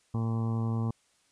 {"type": "harmonic tone", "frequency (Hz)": 113.8, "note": "A#2", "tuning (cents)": -41, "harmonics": [1, 2, 3, 4, 5, 6, 7, 8, 9, 10], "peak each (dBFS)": [-28, -33, -44, -44, -52, -53, -47, -51, -47, -50], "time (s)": [0.14, 0.91], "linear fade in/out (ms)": 5, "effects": ["white hiss -68 dBFS RMS until 1.31 s", "resampled to 22050 Hz"]}